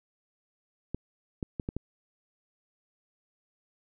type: clicks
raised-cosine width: 3 ms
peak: -19 dBFS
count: 5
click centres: 0.946 / 1.428 / 1.598 / 1.689 / 1.766 s
effects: none